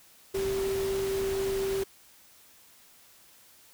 sine tone in noise, 388.6 Hz, G4, 15 cents flat, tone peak -27 dBFS, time 0.34-1.84 s, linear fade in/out 10 ms, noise pink, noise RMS -38 dBFS, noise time 0.34-1.84 s, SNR +8 dB, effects white hiss -57 dBFS RMS until 3.73 s

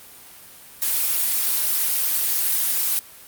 blue noise, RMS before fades -21 dBFS, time 0.82-2.99 s, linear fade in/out 0 ms, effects white hiss -44 dBFS RMS until 3.27 s + Opus 32 kbps

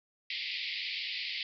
pink band-pass noise, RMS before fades -37 dBFS, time 0.3-1.43 s, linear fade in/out 2 ms, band 2000 to 4900 Hz, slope 96 dB/octave, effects none

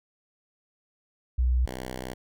sine / 5% pulse tone pair in turn, 62.1 / 63.51 Hz, B1 / B1, +10 / +49 cents, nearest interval unison, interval 39 cents, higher second, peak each -20 / -23 dBFS, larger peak first, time 1.38-1.66 / 1.66-2.14 s, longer second, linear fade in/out 10 ms, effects none

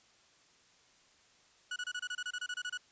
30% pulse tone bursts, 1467 Hz, F#6, 15 cents flat, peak -33 dBFS, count 14, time 1.71-2.775 s, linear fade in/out 5 ms, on 51 ms, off 27 ms, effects white hiss -65 dBFS RMS until 2.91 s + resampled to 16000 Hz

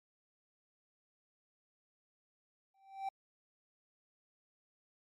triangle tone with exponential growth, 778 Hz, G5, 13 cents flat, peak -31 dBFS, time 2.74-3.09 s, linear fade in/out 5 ms, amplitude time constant 74 ms, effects MP3 96 kbps

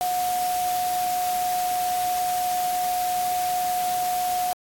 sine tone in noise, 725 Hz, F#5, 35 cents flat, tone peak -22 dBFS, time 0.01-4.53 s, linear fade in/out 0 ms, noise white, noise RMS -33 dBFS, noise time 0.01-4.53 s, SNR +8 dB, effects AAC 64 kbps

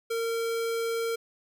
square tone, 458.8 Hz, A#4, 28 cents flat, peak -28 dBFS, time 0.1-1.16 s, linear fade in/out 10 ms, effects none

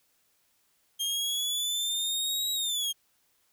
sawtooth linear two-way sweep, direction up then down, 3204 to 3855 to 3204 Hz, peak -25 dBFS, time 0.99-2.93 s, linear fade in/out 20 ms, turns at 2.52 s, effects white hiss -70 dBFS RMS until 3.52 s

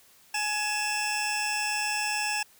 20% pulse tone pair together, 841 / 2670 Hz, G#5 / E7, +22 / +22 cents, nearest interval octave + minor sixth, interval 2000 cents, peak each -25 dBFS, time 0.34-2.43 s, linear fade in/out 5 ms, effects white hiss -58 dBFS RMS until 2.59 s

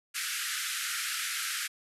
pink band-pass noise, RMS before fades -34 dBFS, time 0.14-1.68 s, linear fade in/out 20 ms, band 1300 to 13000 Hz, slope 96 dB/octave, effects none

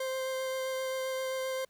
40% pulse tone with vibrato, 523.3 Hz, C5, in tune, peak -31 dBFS, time 0-1.65 s, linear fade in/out 5 ms, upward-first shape sine, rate 7.6 Hz, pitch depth 9 cents each way, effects pink hiss -71 dBFS RMS until 1.69 s

